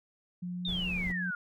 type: tone with pitch glide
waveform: sine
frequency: 178.1 to 180.48 Hz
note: F3 to F#3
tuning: +34 to -43 cents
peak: -34 dBFS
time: 0.42-1.31 s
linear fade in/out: 10 ms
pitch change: +23 cents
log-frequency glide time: 0.53-0.84 s
type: exponential sweep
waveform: sine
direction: down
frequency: 3738 to 1396.9 Hz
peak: -32 dBFS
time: 0.65-1.35 s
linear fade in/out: 2 ms
type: noise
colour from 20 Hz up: brown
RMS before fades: -40 dBFS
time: 0.67-1.13 s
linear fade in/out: 20 ms
effects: none